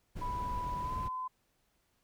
brown noise, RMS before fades -40 dBFS, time 0.15-1.09 s, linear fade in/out 20 ms
sine tone with pitch glide, 989 to 1020.3 Hz, B5 to C6, +2 to -44 cents, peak -35 dBFS, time 0.21-1.28 s, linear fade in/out 10 ms, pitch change +54 cents, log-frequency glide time 0.81-0.94 s
effects pink hiss -75 dBFS RMS until 2.03 s

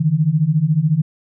sine beating tone pair, 146.5 / 160.5 Hz, D3 / E3, -4 / -46 cents, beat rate 14 Hz, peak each -17 / -15 dBFS, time 0-1.02 s, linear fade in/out 10 ms, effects none

